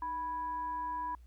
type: tone with frequency modulation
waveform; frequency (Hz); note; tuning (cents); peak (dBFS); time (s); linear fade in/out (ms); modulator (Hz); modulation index
sine; 984; B5; -7; -34; 0.02-1.15; 2; 676; 0.27
effects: added 60 Hz sine -52 dBFS peak until 1.26 s + pink hiss -74 dBFS RMS until 1.26 s